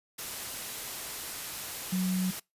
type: tone in noise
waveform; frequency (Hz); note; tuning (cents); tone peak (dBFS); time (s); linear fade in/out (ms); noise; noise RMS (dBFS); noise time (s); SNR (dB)
sine; 185; F#3; 0; -26; 1.92-2.31; 10; white; -38; 0.18-2.4; +9
effects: noise-tail reverb RT60 0.2 s tail -24 dB re dry + resampled to 32000 Hz